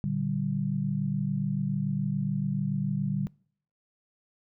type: tone cluster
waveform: sine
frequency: 116.5 / 147.1 / 194.1 Hz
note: A#2 / D3 / G3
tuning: -1 / +3 / -17 cents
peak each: -36 / -29 / -30 dBFS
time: 0.04-3.27 s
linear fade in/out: 0 ms
effects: noise-tail reverb RT60 0.6 s tail -26 dB re dry